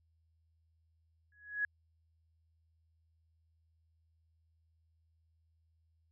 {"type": "tone with exponential growth", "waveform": "sine", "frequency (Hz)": 1676, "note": "G#6", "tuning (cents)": 15, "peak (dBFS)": -28, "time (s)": [1.32, 1.65], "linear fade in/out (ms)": 2, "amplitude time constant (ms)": 70, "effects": ["added 81 Hz sine -70 dBFS peak until 6.11 s"]}